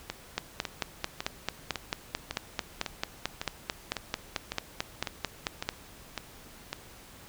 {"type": "two click trains", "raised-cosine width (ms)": 0.2, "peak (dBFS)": [-15, -11], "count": [13, 25], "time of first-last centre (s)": [[0.1, 6.73], [0.38, 5.69]], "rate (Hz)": [1.81, 4.52], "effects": ["pink hiss -51 dBFS RMS until 7.28 s"]}